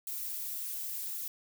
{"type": "noise with flanger", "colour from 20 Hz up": "violet", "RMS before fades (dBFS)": -38, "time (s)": [0.07, 1.28], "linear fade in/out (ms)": 2, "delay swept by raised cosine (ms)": [1.5, 5.8], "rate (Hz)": 3.5, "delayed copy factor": 0.95, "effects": []}